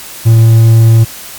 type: tone with hard clipping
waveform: triangle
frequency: 113.3 Hz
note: A#2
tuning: 49 cents flat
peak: -3 dBFS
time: 0.25-1.05 s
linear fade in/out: 20 ms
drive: 6 dB
effects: white hiss -28 dBFS RMS until 1.38 s + Opus 48 kbps